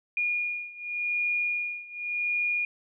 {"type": "beating tone pair", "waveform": "sine", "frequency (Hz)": [2433, 2433.88], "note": ["D#7", "D#7"], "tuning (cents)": [-39, -39], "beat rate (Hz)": 0.88, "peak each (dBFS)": [-29, -31], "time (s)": [0.17, 2.65], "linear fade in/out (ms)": 2, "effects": []}